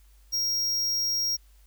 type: tone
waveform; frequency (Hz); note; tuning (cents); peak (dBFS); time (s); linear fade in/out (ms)
square; 5600; F8; +4; -25; 0.32-1.37; 20
effects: added 50 Hz sine -53 dBFS peak until 1.66 s + white hiss -65 dBFS RMS until 1.66 s